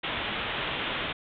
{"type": "low-pass noise", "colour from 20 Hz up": "white", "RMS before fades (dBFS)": -32, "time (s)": [0.03, 1.13], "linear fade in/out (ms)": 10, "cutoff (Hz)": 3600, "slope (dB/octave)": 96, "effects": []}